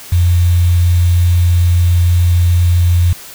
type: tone with quantisation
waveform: sine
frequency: 87.31 Hz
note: F2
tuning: in tune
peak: -7 dBFS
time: 0.12-3.13 s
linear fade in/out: 5 ms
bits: 5
effects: white hiss -33 dBFS RMS until 3.34 s